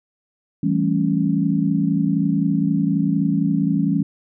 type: chord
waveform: sine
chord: A dominant seventh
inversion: second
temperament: equal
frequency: 164.81 / 196 / 220 / 277.2 Hz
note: E3 / G3 / A3 / C#4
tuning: 0 / 0 / 0 / 0 cents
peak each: -21 / -21 / -25 / -21 dBFS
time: 0.63-4.03 s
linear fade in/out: 5 ms
effects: none